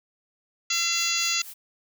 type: harmonic tone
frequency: 680 Hz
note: F5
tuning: 46 cents flat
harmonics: 2 / 3 / 4 / 5 / 6 / 7 / 8 / 9 / 10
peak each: -36 / -34 / -29 / -32 / -31 / -30 / -41 / -31 / -30 dBFS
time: 0.7-1.42 s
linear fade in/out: 5 ms
type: noise with tremolo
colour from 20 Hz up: blue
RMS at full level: -40 dBFS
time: 0.72-1.54 s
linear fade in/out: 10 ms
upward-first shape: triangle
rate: 4.2 Hz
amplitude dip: 90%
effects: none